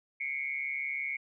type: tone with amplitude modulation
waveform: sine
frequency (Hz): 2203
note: C#7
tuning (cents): -11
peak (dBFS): -28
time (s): 0.2-1.17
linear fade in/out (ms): 10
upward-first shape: sine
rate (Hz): 140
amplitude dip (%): 85
effects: none